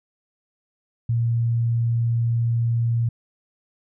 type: tone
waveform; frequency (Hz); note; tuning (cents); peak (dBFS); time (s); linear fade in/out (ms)
sine; 116.8; A#2; +4; -18; 1.09-3.09; 5
effects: none